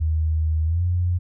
sine tone with pitch glide, 78.9 to 88.56 Hz, D#2 to F2, +25 to +25 cents, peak -18 dBFS, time 0-1.19 s, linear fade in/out 20 ms, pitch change +200 cents, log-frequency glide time 0.65-0.83 s, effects none

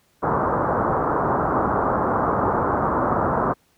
white low-pass noise, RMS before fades -21 dBFS, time 0.22-3.54 s, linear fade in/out 20 ms, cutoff 1300 Hz, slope 48 dB/octave, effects pink hiss -62 dBFS RMS until 3.77 s + high-pass 60 Hz 12 dB/octave

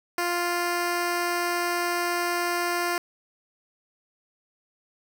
10% pulse tone, 349.2 Hz, F4, in tune, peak -16 dBFS, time 0.18-2.98 s, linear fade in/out 2 ms, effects none

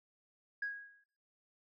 sine tone with exponential decay, 1649 Hz, G#6, 13 cents flat, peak -32 dBFS, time 0.62-1.04 s, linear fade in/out 5 ms, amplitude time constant 91 ms, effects noise-tail reverb RT60 0.7 s tail -18 dB re dry + tanh soft clip ceiling -30 dBFS

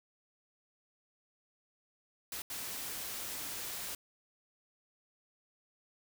white noise bursts at uneven times, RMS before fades -41 dBFS, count 2, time 2.32-2.42 / 2.5-3.95 s, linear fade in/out 2 ms, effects none

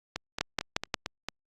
two click trains, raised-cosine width 0.2 ms, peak -9 / -15 dBFS, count 4 / 6, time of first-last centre 0.41-0.942 / 0.16-1.286 s, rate 5.64 / 4.44 Hz, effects Opus 48 kbps

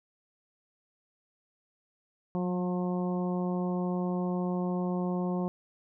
harmonic tone with a mistuned harmonic, 179.3 Hz, F3, 46 cents sharp, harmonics 1 / 2 / 3 / 4 / 5 / 6, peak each -29 / -35 / -39 / -41 / -43 / -45 dBFS, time 2.35-5.48 s, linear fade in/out 0 ms, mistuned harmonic 1, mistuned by +18 cents, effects none

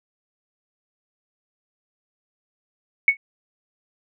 sine tone with exponential decay, 2217 Hz, C#7, in tune, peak -7 dBFS, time 3.08-3.17 s, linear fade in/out 2 ms, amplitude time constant 19 ms, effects none

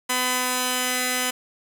5% pulse tone pair together, 251.9 / 1007 Hz, B3 / B5, +34 / +33 cents, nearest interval 2 octaves, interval 2399 cents, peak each -13 dBFS, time 0.09-1.31 s, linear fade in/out 10 ms, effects none

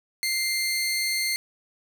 sawtooth tone pair together, 2093 / 4402 Hz, C7 / C#8, 0 / -13 cents, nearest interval octave + minor second, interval 1287 cents, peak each -22 / -26 dBFS, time 0.23-1.36 s, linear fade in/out 0 ms, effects none

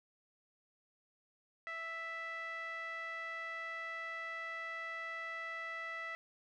5% pulse tone with low-pass filter, 659.3 Hz, E5, in tune, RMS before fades -43 dBFS, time 1.67-6.15 s, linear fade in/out 0 ms, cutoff 1800 Hz, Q 4.9, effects none

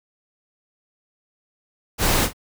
pink noise with echo, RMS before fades -19 dBFS, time 1.98-2.29 s, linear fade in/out 50 ms, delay 43 ms, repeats 1, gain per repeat -13 dB, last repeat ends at 2.333 s, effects none

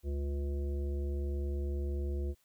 harmonic tone, 70.8 Hz, C#2, 37 cents sharp, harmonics 1 / 3 / 5 / 7 / 9, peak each -32 / -47 / -42 / -49 / -57 dBFS, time 0.03-2.35 s, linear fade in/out 50 ms, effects white hiss -72 dBFS RMS until 2.44 s

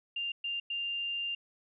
sine tone bursts at uneven times, 2794 Hz, F7, in tune, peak -32 dBFS, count 3, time 0.16-0.32 / 0.44-0.6 / 0.7-1.35 s, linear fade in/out 5 ms, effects none

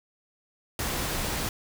pink noise, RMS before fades -30 dBFS, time 0.79-1.49 s, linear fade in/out 2 ms, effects none

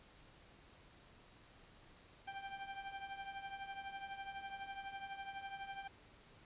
sawtooth tone with tremolo, 786 Hz, G5, 4 cents sharp, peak -38 dBFS, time 2.27-5.88 s, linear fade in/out 10 ms, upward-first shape triangle, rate 12 Hz, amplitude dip 75%, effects pink hiss -63 dBFS RMS until 6.45 s + resampled to 8000 Hz

